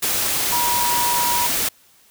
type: tone in noise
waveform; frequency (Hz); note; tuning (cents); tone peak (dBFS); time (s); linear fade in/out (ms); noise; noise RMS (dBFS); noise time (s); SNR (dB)
sine; 962; B5; -46; -20; 0.52-1.47; 10; white; -21; 0.02-1.69; -2
effects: white hiss -54 dBFS RMS until 2.1 s